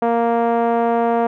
5% pulse tone with low-pass filter, 233.1 Hz, A#3, in tune, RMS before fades -17 dBFS, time 0.02-1.27 s, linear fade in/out 5 ms, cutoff 670 Hz, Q 1.7, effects none

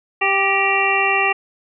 harmonic tone with a mistuned harmonic, 392 Hz, G4, in tune, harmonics 1 / 2 / 3 / 5 / 6 / 7, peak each -24 / -21 / -23 / -22 / -21 / -20 dBFS, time 0.21-1.33 s, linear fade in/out 10 ms, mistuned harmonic 5, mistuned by -38 cents, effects none

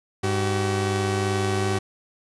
sawtooth tone pair together, 100.65 / 380 Hz, G2 / F#4, +46 / +46 cents, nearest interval octave + major seventh, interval 2300 cents, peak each -20 / -21 dBFS, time 0.23-1.79 s, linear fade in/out 10 ms, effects resampled to 24000 Hz

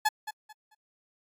30% pulse tone with echo, 857 Hz, A5, 46 cents flat, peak -19 dBFS, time 0.05-0.09 s, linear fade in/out 10 ms, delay 220 ms, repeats 3, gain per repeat -12 dB, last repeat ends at 0.75 s, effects AAC 48 kbps

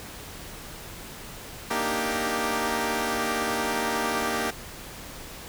10% pulse chord, Eb major seventh, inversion second, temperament equal, 233.1 / 293.7 / 311.1 / 392 Hz, Bb3 / D4 / Eb4 / G4, 0 / 0 / 0 / 0 cents, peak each -21 / -26 / -25 / -21 dBFS, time 1.7-4.51 s, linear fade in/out 10 ms, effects pink hiss -41 dBFS RMS until 5.48 s

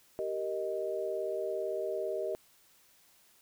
sine chord, Eb major, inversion first, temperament just, 388.9 / 466.7 / 622.3 Hz, G4 / Bb4 / Eb5, -14 / +2 / 0 cents, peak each -36 / -38 / -35 dBFS, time 0.19-2.35 s, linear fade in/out 0 ms, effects white hiss -64 dBFS RMS until 3.41 s

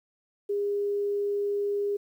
sine tone, 406.6 Hz, G#4, 37 cents flat, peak -25 dBFS, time 0.49-1.97 s, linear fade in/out 10 ms, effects 10-bit

